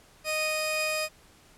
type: tone pair together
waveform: sawtooth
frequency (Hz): 620.1 / 2483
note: D#5 / D#7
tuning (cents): -6 / -4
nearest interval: 2 octaves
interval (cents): 2402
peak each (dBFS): -26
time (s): 0.24-1.09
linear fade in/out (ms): 50
effects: pink hiss -57 dBFS RMS until 1.57 s + low-pass 12000 Hz 12 dB/octave